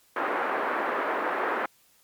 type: band-pass noise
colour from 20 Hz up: white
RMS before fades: -28 dBFS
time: 0.16-1.66 s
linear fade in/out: 5 ms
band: 300 to 1600 Hz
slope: 24 dB/octave
effects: white hiss -62 dBFS RMS until 2.03 s + MP3 96 kbps